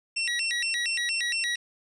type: tone with vibrato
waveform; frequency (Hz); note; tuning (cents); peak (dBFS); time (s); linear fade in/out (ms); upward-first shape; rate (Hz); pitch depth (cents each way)
25% pulse; 2278; C#7; +47; -22; 0.16-1.56; 10; square; 4.3; 300
effects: resampled to 22050 Hz